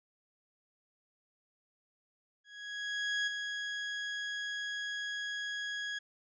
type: tone with ADSR envelope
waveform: 30% pulse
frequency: 1661.2 Hz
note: G#6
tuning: in tune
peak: -27 dBFS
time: 2.44-5.99 s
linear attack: 830 ms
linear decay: 14 ms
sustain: -6 dB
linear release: 10 ms
effects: resampled to 16000 Hz